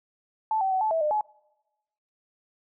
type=tone with pitch steps; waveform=sine; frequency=875 / 768 / 754 / 868 / 651 / 604 / 849 Hz; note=A5 / G5 / F#5 / A5 / E5 / D5 / G#5; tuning=-10 / -36 / +32 / -24 / -22 / +48 / +38 cents; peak=-22 dBFS; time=0.51-1.21 s; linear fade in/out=2 ms; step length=100 ms; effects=noise-tail reverb RT60 1.0 s tail -26 dB re dry